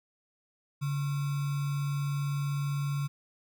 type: tone with sample-and-hold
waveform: sine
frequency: 142.2 Hz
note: C#3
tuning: 45 cents sharp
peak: -28 dBFS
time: 0.81-3.08 s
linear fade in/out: 20 ms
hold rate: 1225 Hz
effects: none